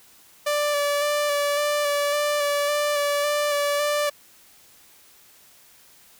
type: tone with vibrato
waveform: sawtooth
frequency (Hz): 583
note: D5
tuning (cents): -13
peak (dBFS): -17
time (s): 0.46-4.1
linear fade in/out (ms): 10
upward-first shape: square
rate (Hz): 1.8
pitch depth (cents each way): 17
effects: white hiss -53 dBFS RMS until 6.19 s